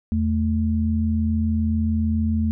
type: tone pair together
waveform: sine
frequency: 82.35 / 220 Hz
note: E2 / A3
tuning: -1 / 0 cents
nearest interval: octave + perfect fourth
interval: 1701 cents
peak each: -21 dBFS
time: 0.12-2.51 s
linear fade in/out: 0 ms
effects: none

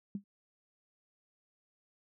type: tone with exponential decay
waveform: sine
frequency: 200 Hz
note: G3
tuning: 35 cents sharp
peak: -31 dBFS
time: 0.15-0.24 s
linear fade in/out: 2 ms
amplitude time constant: 18 ms
effects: none

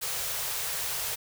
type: band-stop noise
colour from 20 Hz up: white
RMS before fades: -32 dBFS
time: 0.01-1.16 s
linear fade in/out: 20 ms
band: 170 to 390 Hz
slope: 96 dB/octave
effects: none

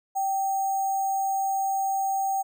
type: tone with sample-and-hold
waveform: sine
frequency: 777 Hz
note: G5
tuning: 16 cents flat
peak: -23 dBFS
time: 0.15-2.43 s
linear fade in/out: 20 ms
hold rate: 7350 Hz
effects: none

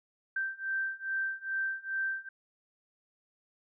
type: beating tone pair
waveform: sine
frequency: 1563 / 1565.4 Hz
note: G6 / G6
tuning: -6 / -3 cents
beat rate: 2.4 Hz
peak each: -35 / -34 dBFS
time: 0.36-2.29 s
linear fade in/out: 5 ms
effects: none

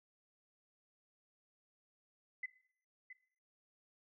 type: tone with echo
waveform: sine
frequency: 2024 Hz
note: B6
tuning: 42 cents sharp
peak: -38 dBFS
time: 2.43-2.46 s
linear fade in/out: 5 ms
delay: 670 ms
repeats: 1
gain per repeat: -11 dB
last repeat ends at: 3.13 s
effects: noise-tail reverb RT60 0.6 s tail -17 dB re dry

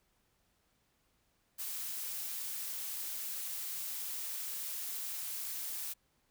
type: noise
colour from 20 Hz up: blue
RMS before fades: -40 dBFS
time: 1.58-5.94 s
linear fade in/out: 20 ms
effects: pink hiss -75 dBFS RMS until 6.3 s

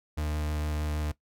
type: tone with vibrato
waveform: 40% pulse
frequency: 75.7 Hz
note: D#2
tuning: 47 cents flat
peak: -28 dBFS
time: 0.17-1.12 s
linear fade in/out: 10 ms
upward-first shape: sine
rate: 6.4 Hz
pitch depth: 11 cents each way
effects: noise-tail reverb RT60 0.1 s tail -17 dB re dry

